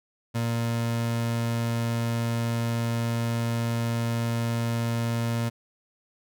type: tone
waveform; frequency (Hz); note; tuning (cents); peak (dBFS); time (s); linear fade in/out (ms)
30% pulse; 116.54; A#2; 0; -22; 0.34-5.5; 20
effects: none